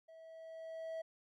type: tone with level ramp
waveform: triangle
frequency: 649 Hz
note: E5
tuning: 27 cents flat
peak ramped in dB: -53 to -37 dBFS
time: 0.08-1.02 s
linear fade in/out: 10 ms
effects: none